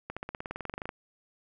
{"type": "accelerating click train", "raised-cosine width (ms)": 0.5, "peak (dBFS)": -21, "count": 17, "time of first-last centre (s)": [0.1, 0.891], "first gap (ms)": 66, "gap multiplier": 0.96, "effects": []}